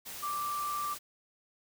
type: tone in noise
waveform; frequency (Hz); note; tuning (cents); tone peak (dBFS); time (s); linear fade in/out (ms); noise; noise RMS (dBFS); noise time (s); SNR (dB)
sine; 1174.7; D6; 0; -32; 0.22-0.95; 20; white; -43; 0.05-0.99; +8
effects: none